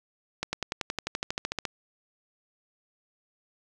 accelerating click train, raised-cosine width 0.2 ms, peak -12 dBFS, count 16, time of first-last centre 0.43-1.652 s, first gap 100 ms, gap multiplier 0.97, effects none

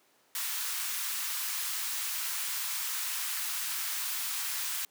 white high-pass noise, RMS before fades -34 dBFS, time 0.35-4.85 s, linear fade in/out 2 ms, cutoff 990 Hz, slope 24 dB/octave, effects pink hiss -66 dBFS RMS until 4.9 s + high-pass 300 Hz 12 dB/octave

